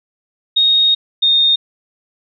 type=tone pair in turn; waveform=sine; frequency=3729 / 3678 Hz; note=A#7 / A#7; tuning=0 / -24 cents; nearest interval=unison; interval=24 cents; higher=first; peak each=-9 dBFS; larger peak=neither; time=0.56-0.95 / 1.22-1.56 s; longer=first; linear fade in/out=10 ms; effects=none